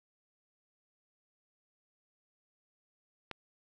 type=click; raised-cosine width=0.3 ms; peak=-23 dBFS; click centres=3.313 s; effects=none